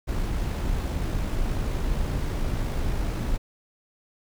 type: noise with amplitude modulation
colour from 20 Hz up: brown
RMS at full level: -25 dBFS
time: 0.07-3.38 s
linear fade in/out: 20 ms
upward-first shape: sine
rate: 54.8 Hz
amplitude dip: 25%
effects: none